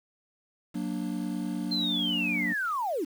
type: chord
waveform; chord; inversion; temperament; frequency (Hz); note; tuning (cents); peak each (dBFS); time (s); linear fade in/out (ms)
triangle; Gb augmented; none; equal with one note detuned; 183.61 / 233.1 / 293.7; Gb3 / Bb3 / D4; -13 / 0 / 0; -32; 0.74-2.54; 20
type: linear sweep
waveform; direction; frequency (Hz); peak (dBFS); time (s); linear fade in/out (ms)
sine; down; 4186 to 259.2; -27; 1.71-3.05; 10
effects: 8-bit